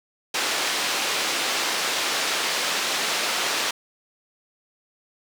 white band-pass noise, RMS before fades -25 dBFS, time 0.34-3.71 s, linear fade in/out 5 ms, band 320 to 4800 Hz, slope 12 dB/octave, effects none

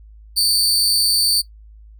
sawtooth tone with amplitude modulation, 4549 Hz, C#8, 44 cents sharp, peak -8 dBFS, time 0.36-1.42 s, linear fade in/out 20 ms, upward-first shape sine, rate 222 Hz, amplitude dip 90%, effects noise-tail reverb RT60 0.1 s tail -17 dB re dry + added 53 Hz sine -40 dBFS peak until 1.99 s

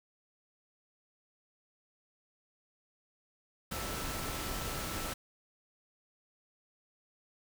sine tone in noise, 1325 Hz, E6, 9 cents sharp, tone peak -47 dBFS, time 3.71-5.14 s, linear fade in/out 10 ms, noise pink, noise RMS -38 dBFS, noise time 3.71-5.14 s, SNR -12 dB, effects none

